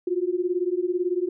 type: beating tone pair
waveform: sine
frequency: 349.2 / 367.2 Hz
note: F4 / F#4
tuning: 0 / -13 cents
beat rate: 18 Hz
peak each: -25 dBFS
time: 0.07-1.29 s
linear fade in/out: 5 ms
effects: none